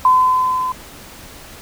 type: tone with level ramp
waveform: sine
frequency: 1020 Hz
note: C6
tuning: 44 cents flat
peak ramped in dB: -7 to -18 dBFS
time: 0.05-0.72 s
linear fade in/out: 2 ms
effects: pink hiss -38 dBFS RMS until 1.61 s